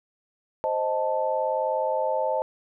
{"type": "chord", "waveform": "sine", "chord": "A diminished", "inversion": "first", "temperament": "equal", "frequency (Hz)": [523.3, 622.3, 880], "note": ["C5", "Eb5", "A5"], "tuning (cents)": [0, 0, 0], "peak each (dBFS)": -27, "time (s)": [0.64, 2.42], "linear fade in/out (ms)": 0, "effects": []}